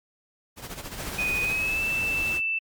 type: noise with tremolo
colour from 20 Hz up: pink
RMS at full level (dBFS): -35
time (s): 0.56-1.57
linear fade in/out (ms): 50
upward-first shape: sine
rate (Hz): 14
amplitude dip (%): 70
type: noise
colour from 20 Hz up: pink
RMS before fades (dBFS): -36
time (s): 0.94-2.41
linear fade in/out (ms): 50
type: tone with pitch glide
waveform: sine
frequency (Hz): 2489 to 2652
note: D#7 to E7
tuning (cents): 0 to +10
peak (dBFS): -24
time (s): 1.18-2.59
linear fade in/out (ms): 10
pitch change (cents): +110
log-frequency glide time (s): 1.43-1.82
effects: Opus 48 kbps